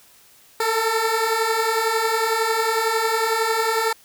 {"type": "beating tone pair", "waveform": "15% pulse", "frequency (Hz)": [440, 451], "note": ["A4", "A4"], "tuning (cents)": [0, 43], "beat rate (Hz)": 11, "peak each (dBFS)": [-18, -14], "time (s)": [0.6, 3.93], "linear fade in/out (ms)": 5, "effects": ["white hiss -52 dBFS RMS until 4.04 s"]}